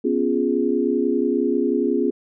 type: chord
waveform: sine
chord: C# dominant seventh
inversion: third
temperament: equal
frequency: 246.9 / 277.2 / 349.2 / 415.3 Hz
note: B3 / C#4 / E#4 / G#4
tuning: 0 / 0 / 0 / 0 cents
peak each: -23 dBFS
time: 0.04-2.11 s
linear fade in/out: 10 ms
effects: none